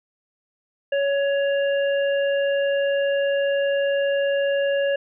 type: harmonic tone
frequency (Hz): 559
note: C#5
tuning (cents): +14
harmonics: 1 / 3 / 5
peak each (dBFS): -19 / -29 / -33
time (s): 0.92-4.96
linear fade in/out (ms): 5
effects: none